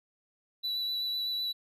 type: tone with vibrato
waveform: triangle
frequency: 3951 Hz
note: B7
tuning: in tune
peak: -29 dBFS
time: 0.63-1.53 s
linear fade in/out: 20 ms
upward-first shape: sine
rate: 7.9 Hz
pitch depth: 13 cents each way
effects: none